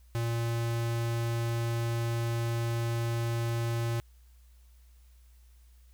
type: tone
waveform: square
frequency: 116.5 Hz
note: A#2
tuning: 1 cent flat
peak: -29 dBFS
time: 0.15-4 s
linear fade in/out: 0 ms
effects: added 60 Hz sine -54 dBFS peak until 5.93 s + white hiss -69 dBFS RMS until 5.93 s